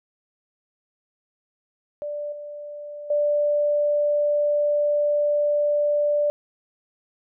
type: tone with level steps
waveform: sine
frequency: 588 Hz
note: D5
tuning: 2 cents sharp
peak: -27 / -33 / -18 dBFS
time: 2.02-6.3 s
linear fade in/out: 0 ms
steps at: 2.32 / 3.1 s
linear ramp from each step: 5 ms
effects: none